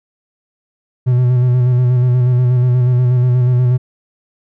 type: tone with vibrato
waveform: triangle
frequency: 124.6 Hz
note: B2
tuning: 16 cents sharp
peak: -7 dBFS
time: 1.06-3.78 s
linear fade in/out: 20 ms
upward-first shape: square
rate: 8.3 Hz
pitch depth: 27 cents each way
effects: none